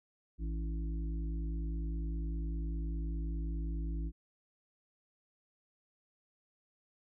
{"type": "harmonic tone with a mistuned harmonic", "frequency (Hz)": 55, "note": "A1", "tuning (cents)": 0, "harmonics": [1, 3, 5, 6], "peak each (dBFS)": [-34, -44, -48, -50], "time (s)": [0.38, 4.12], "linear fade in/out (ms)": 50, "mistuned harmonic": 5, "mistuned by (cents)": 32, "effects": []}